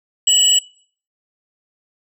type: tone pair together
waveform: sine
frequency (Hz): 2960 / 7793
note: F#7 / B8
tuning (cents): 0 / -24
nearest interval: octave + perfect fourth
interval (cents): 1676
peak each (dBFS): -12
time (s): 0.27-0.59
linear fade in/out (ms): 5
effects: noise-tail reverb RT60 0.5 s tail -23 dB re dry + tanh soft clip ceiling -5 dBFS